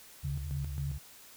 sine tone with vibrato, 73.7 Hz, D2, 7 cents sharp, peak -36 dBFS, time 0.23-0.98 s, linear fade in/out 10 ms, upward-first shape sine, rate 9.5 Hz, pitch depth 180 cents each way
sine tone with tremolo, 140 Hz, C#3, 18 cents sharp, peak -33 dBFS, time 0.24-0.99 s, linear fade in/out 10 ms, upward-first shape square, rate 3.7 Hz, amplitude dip 65%
effects white hiss -54 dBFS RMS until 1.36 s

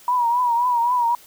sine tone with vibrato, 964 Hz, B5, 42 cents flat, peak -16 dBFS, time 0.08-1.15 s, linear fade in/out 2 ms, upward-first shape triangle, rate 3.8 Hz, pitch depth 81 cents each way, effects white hiss -48 dBFS RMS until 1.26 s

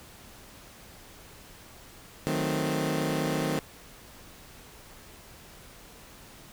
20% pulse chord, D# diminished seventh, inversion none, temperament equal with one note detuned, 155.56 / 185 / 220 / 260.6 Hz, D#3 / F#3 / A3 / C4, 0 / 0 / 0 / -7 cents, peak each -25 / -30 / -30 / -27 dBFS, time 2.27-3.59 s, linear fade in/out 0 ms, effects pink hiss -50 dBFS RMS until 6.52 s

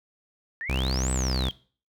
sine exponential two-way sweep, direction up then down, 1749 to 8200 to 3146 Hz, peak -31 dBFS, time 0.61-1.51 s, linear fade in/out 0 ms, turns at 1.11 s
sawtooth tone with pitch glide, 65.3 to 64.59 Hz, C2 to C2, -3 to -22 cents, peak -21 dBFS, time 0.69-1.49 s, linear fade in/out 5 ms, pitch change -19 cents, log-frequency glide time 0.87-1.01 s
effects noise-tail reverb RT60 0.4 s tail -19 dB re dry

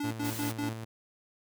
square tone bursts, 290.2 Hz, D4, 21 cents flat, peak -32 dBFS, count 4, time 0-0.692 s, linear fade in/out 5 ms, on 110 ms, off 84 ms
sawtooth tone with tremolo, 112.5 Hz, A2, 39 cents sharp, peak -30 dBFS, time 0.03-0.85 s, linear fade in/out 20 ms, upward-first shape square, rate 5 Hz, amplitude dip 40%
white noise, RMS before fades -40 dBFS, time 0.24-0.52 s, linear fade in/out 10 ms
effects none

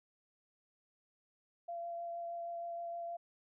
sine tone with vibrato, 684 Hz, F5, 36 cents flat, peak -39 dBFS, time 1.68-3.17 s, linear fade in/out 10 ms, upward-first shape triangle, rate 6.4 Hz, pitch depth 12 cents each way, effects none

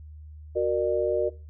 sine chord, Gb augmented, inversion none, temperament equal with one note detuned, 370 / 466.2 / 599.7 Hz, Gb4 / Bb4 / D5, 0 / 0 / +36 cents, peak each -26 dBFS, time 0.55-1.3 s, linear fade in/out 20 ms, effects noise-tail reverb RT60 0.3 s tail -18 dB re dry + added 76 Hz sine -41 dBFS peak until 1.49 s

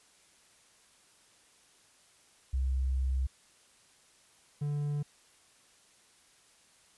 sine / triangle tone pair in turn, 65.41 / 146.04 Hz, C2 / D3, 0 / -9 cents, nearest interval octave + major second, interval 1391 cents, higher second, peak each -27 / -28 dBFS, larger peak first, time 2.53-3.27 / 4.61-5.03 s, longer first, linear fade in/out 10 ms, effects white hiss -63 dBFS RMS until 6.97 s + resampled to 24000 Hz

